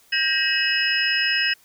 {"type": "tone cluster", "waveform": "sine", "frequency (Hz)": [1595, 1889, 2576, 2914, 5110], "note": ["G6", "A#6", "E7", "F#7", "D#8"], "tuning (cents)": [30, 22, -41, -27, 45], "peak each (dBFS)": -25, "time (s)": [0.12, 1.54], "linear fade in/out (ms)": 10, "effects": ["white hiss -56 dBFS RMS until 1.64 s"]}